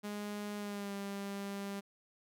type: tone with pitch glide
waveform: sawtooth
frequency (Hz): 206.8 to 199.18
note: G#3 to G3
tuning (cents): -7 to +28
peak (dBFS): -35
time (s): 0.03-1.81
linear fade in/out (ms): 20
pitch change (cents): -65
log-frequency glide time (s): 0.57-0.94
effects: none